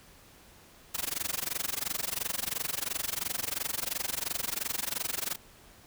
white noise with amplitude modulation, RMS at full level -30 dBFS, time 0.94-5.36 s, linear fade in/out 10 ms, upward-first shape sine, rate 22.9 Hz, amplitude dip 100%, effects pink hiss -56 dBFS RMS until 5.86 s

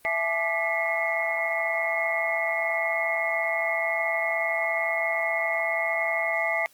sine tone cluster, 666 / 854 / 1181 / 1984 / 2145 Hz, E5 / G#5 / D6 / B6 / C7, +18 / +48 / +9 / +7 / +42 cents, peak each -28 / -33 / -36 / -28 / -28 dBFS, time 0.05-6.66 s, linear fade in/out 0 ms, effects white hiss -58 dBFS RMS until 6.73 s + Opus 24 kbps

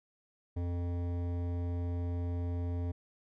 sine tone with hard clipping, 87.31 Hz, F2, in tune, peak -34 dBFS, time 0.56-2.92 s, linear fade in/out 10 ms, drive 14 dB, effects none

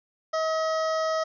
harmonic tone with a mistuned harmonic, 638 Hz, D#5, 43 cents sharp, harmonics 1 / 2 / 3 / 5 / 6 / 7 / 8 / 9 / 10, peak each -25 / -29 / -37 / -45 / -49 / -49 / -40 / -46 / -49 dBFS, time 0.33-1.24 s, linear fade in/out 10 ms, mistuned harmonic 9, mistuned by -23 cents, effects none

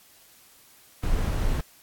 brown noise, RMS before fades -24 dBFS, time 1.03-1.61 s, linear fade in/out 5 ms, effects white hiss -55 dBFS RMS until 1.82 s + AAC 64 kbps

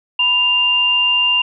sine tone pair together, 987.8 / 2794 Hz, B5 / F7, 0 / 0 cents, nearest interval octave + tritone, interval 1800 cents, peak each -23 / -12 dBFS, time 0.19-1.42 s, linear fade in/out 5 ms, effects none

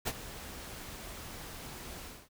pink noise with ADSR envelope, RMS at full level -31 dBFS, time 0.05-2.29 s, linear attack 27 ms, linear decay 42 ms, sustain -14 dB, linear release 230 ms, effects none

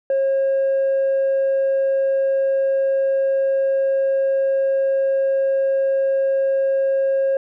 triangle tone with tanh clipping, 541 Hz, C#5, 42 cents flat, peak -16 dBFS, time 0.1-7.37 s, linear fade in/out 2 ms, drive 6 dB, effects none

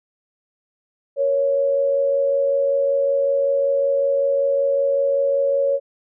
sine tone pair together, 469.7 / 555 Hz, A#4 / C#5, +13 / +2 cents, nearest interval minor third, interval 289 cents, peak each -26 / -16 dBFS, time 1.16-5.8 s, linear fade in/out 50 ms, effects none

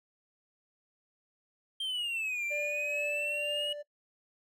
triangle exponential two-way sweep, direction down then up, 3191 to 2355 to 2909 Hz, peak -30 dBFS, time 1.8-3.73 s, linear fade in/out 5 ms, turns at 2.45 s
triangle tone with tremolo, 587.3 Hz, D5, in tune, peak -32 dBFS, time 2.5-3.83 s, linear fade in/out 20 ms, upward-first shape triangle, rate 2.2 Hz, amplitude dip 45%
effects noise-tail reverb RT60 0.1 s tail -22 dB re dry

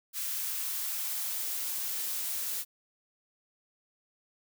blue noise with high-pass filter sweep, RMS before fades -34 dBFS, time 0.13-2.65 s, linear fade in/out 50 ms, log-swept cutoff 1400 to 220 Hz, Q 1.1, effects none

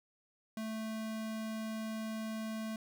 square tone, 220 Hz, A3, in tune, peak -38 dBFS, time 0.57-2.76 s, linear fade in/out 2 ms, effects none

